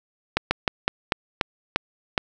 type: slowing click train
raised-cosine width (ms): 0.3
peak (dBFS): -3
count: 8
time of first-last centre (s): 0.37-2.178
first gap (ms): 140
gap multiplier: 1.2
effects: none